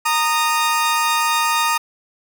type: tone pair together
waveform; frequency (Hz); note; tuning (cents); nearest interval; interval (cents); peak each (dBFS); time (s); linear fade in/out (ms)
sawtooth; 925.2 / 1235; A#5 / D#6; -13 / -13; perfect fourth; 500; -15; 0.05-1.78; 10
effects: none